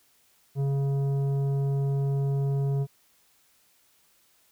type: tone with tanh clipping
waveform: triangle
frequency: 138.59 Hz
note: C#3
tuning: in tune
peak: -25 dBFS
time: 0.55-2.87 s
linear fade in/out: 50 ms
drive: 14 dB
effects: white hiss -64 dBFS RMS until 4.51 s